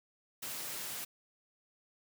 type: high-pass noise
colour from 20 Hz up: white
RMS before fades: -41 dBFS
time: 0.42-1.05 s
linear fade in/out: 10 ms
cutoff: 100 Hz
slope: 24 dB/octave
effects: none